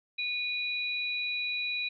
sine tone pair together, 2461 / 3919 Hz, D#7 / B7, -20 / -14 cents, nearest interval minor sixth, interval 806 cents, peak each -31 / -35 dBFS, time 0.18-1.89 s, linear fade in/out 10 ms, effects none

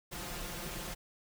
pink noise with comb filter, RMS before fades -41 dBFS, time 0.11-0.95 s, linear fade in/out 20 ms, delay 5.7 ms, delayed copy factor +0.65, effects none

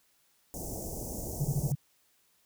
pink band-stop noise, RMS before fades -38 dBFS, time 0.54-1.72 s, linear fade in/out 0 ms, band 780 to 5800 Hz, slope 48 dB/octave
sine tone bursts, 141.1 Hz, C#3, 31 cents sharp, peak -25 dBFS, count 5, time 1.4-1.753 s, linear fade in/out 10 ms, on 49 ms, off 27 ms
effects white hiss -69 dBFS RMS until 2.45 s

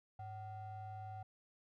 triangle ring-modulated tone, 326.5 Hz, E4, 17 cents flat, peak -40 dBFS, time 0.19-1.23 s, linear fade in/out 5 ms, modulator 429 Hz, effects none

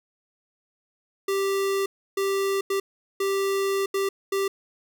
square tone bursts at uneven times, 392 Hz, G4, in tune, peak -23 dBFS, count 6, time 1.28-1.86 / 2.17-2.61 / 2.7-2.8 / 3.2-3.86 / 3.94-4.09 / 4.32-4.48 s, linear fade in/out 5 ms, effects none

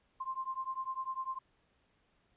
sine beating tone pair, 1046.5 / 1056.5 Hz, C6 / C6, 0 / +16 cents, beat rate 10 Hz, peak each -39 / -39 dBFS, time 0.2-1.39 s, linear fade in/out 10 ms, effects pink hiss -73 dBFS RMS until 2.36 s + resampled to 8000 Hz

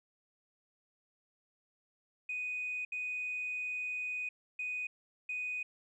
sine tone bursts at uneven times, 2489 Hz, D#7, in tune, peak -34 dBFS, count 4, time 2.29-2.85 / 2.92-4.29 / 4.59-4.87 / 5.29-5.63 s, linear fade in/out 5 ms, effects tanh soft clip ceiling -30 dBFS

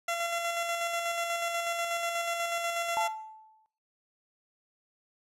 15% pulse tone with tremolo, 682 Hz, F5, 41 cents flat, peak -22 dBFS, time 0.08-3.08 s, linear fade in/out 5 ms, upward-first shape square, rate 8.2 Hz, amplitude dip 30%
sine tone with exponential decay, 873 Hz, A5, 14 cents flat, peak -25 dBFS, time 2.97-3.66 s, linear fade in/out 0 ms, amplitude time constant 150 ms
effects noise-tail reverb RT60 0.5 s tail -17 dB re dry + low-pass 11000 Hz 12 dB/octave

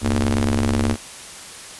sawtooth ring-modulated tone, 68.2 Hz, C#2, 28 cents flat, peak -10 dBFS, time 0.01-0.97 s, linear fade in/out 50 ms, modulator 161 Hz, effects white hiss -37 dBFS RMS until 1.79 s + resampled to 24000 Hz

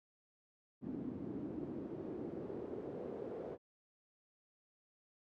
brown noise with band-pass filter sweep, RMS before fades -44 dBFS, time 0.81-3.58 s, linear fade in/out 50 ms, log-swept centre 260 to 480 Hz, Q 3.1, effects high-pass 100 Hz 12 dB/octave

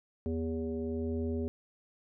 sine tone with frequency modulation, 242.5 Hz, B3, 31 cents flat, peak -31 dBFS, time 0.26-1.48 s, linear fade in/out 0 ms, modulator 162 Hz, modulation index 1.3, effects none

